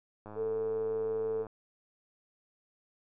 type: click train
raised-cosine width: 1 ms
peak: -32 dBFS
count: 129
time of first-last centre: 0.26-1.468 s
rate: 106 Hz
type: tone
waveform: sine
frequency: 444.2 Hz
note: A4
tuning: 16 cents sharp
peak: -30 dBFS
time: 0.35-1.46 s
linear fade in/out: 50 ms
effects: none